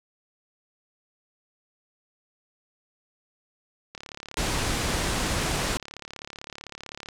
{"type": "click train", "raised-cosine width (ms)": 0.2, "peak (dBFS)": -21, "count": 113, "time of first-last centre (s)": [3.95, 7.087], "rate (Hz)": 35.7}
{"type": "low-pass noise", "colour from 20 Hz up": "pink", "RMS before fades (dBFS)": -27, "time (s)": [4.37, 5.77], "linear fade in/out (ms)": 0, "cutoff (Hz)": 9800, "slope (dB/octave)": 24}
{"effects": []}